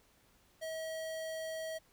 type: tone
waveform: square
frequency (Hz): 641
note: E5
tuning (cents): -49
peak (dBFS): -39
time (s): 0.61-1.79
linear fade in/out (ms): 20
effects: pink hiss -68 dBFS RMS until 1.92 s